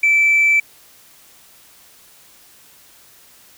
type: tone with tanh clipping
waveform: triangle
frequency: 2323 Hz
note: D7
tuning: 20 cents flat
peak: -11 dBFS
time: 0.03-0.6 s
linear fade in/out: 5 ms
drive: 5 dB
effects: white hiss -48 dBFS RMS until 3.57 s